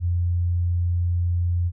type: tone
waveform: sine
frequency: 87.31 Hz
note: F2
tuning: in tune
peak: -19 dBFS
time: 0-1.72 s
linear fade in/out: 50 ms
effects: none